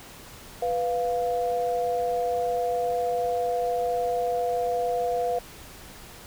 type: tone pair together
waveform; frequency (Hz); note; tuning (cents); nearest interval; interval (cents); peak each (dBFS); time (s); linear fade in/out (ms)
sine; 493.9 / 698.5; B4 / F5; 0 / 0; tritone; 600; -26; 0.62-5.39; 5
effects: pink hiss -45 dBFS RMS until 6.26 s